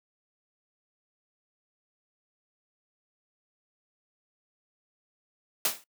white noise with exponential decay, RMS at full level -22 dBFS, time 5.65-5.84 s, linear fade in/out 2 ms, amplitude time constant 40 ms, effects noise-tail reverb RT60 0.1 s tail -20 dB re dry + high-pass 200 Hz 12 dB/octave

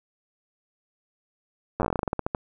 slowing click train, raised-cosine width 1 ms, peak -11 dBFS, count 17, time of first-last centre 1.8-2.348 s, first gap 9 ms, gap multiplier 1.16, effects none

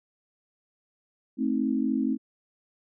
sine chord, A diminished, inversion none, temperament just, 220 / 264 / 316.8 Hz, A3 / C4 / Eb4, 0 / +16 / +31 cents, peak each -28 / -26 / -30 dBFS, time 1.37-2.18 s, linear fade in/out 50 ms, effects none

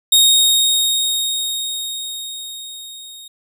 sawtooth tone with level ramp, 3729 Hz, A#7, in tune, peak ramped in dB -5 to -32 dBFS, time 0.12-3.28 s, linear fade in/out 5 ms, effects none

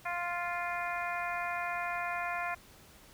harmonic tone, 349.2 Hz, F4, in tune, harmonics 2 / 3 / 4 / 5 / 6 / 7, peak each -37 / -39 / -40 / -41 / -42 / -42 dBFS, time 0.05-2.55 s, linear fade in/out 10 ms, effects pink hiss -57 dBFS RMS until 3.13 s

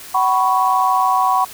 sine chord, F# suspended fourth, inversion none, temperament equal with one note detuned, 754.2 / 987.8 / 1108.7 Hz, F#5 / B5 / C#6, +33 / 0 / 0 cents, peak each -17 dBFS, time 0.14-1.45 s, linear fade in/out 10 ms, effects white hiss -36 dBFS RMS until 1.53 s

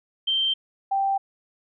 sine tone pair in turn, 3136 / 784 Hz, G7 / G5, 0 / 0 cents, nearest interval 2 octaves, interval 2400 cents, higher first, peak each -20 dBFS, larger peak neither, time 0.27-0.54 / 0.91-1.18 s, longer neither, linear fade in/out 10 ms, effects none

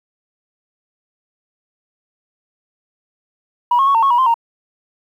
sine tone with pitch steps, 967 / 1085 / 1110 / 908 / 1098 / 962 / 1043 / 927 Hz, B5 / C#6 / C#6 / A#5 / C#6 / B5 / C6 / A#5, -37 / -37 / +2 / -46 / -17 / -46 / -6 / -10 cents, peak -9 dBFS, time 3.71-4.342 s, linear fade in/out 5 ms, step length 79 ms, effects tanh soft clip ceiling -7 dBFS + 8-bit

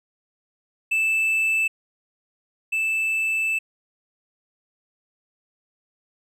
triangle tone pair in turn, 2637 / 2637 Hz, E7 / E7, 0 / 0 cents, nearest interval unison, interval 0 cents, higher neither, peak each -17 / -19 dBFS, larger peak first, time 0.91-1.68 / 2.72-3.59 s, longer second, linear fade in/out 10 ms, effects none

